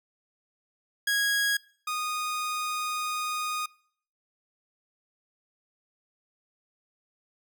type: tone pair in turn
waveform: sawtooth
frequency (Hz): 1650 / 1236.1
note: G#6 / D#6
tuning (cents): -12 / -12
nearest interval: perfect fourth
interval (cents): 500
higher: first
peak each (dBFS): -20 / -25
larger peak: first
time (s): 1.07-1.57 / 1.87-3.66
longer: second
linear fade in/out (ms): 5
effects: noise-tail reverb RT60 0.6 s tail -24 dB re dry